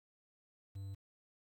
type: tone with quantisation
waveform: triangle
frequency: 98 Hz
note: G2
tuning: in tune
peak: -40 dBFS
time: 0.75-0.95 s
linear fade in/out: 10 ms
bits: 11
effects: none